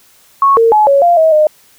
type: tone with pitch steps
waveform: sine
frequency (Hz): 1103 / 457.1 / 850 / 557 / 694 / 640 / 612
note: C#6 / A#4 / G#5 / C#5 / F5 / D#5 / D#5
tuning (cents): -9 / -34 / +40 / +8 / -11 / +49 / -29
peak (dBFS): -5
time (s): 0.42-1.47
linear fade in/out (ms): 2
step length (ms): 150
effects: white hiss -47 dBFS RMS until 1.78 s